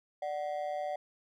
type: ring-modulated tone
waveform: triangle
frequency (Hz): 667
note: E5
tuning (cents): +20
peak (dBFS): -28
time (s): 0.22-0.96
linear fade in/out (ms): 5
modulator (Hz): 77.3
effects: none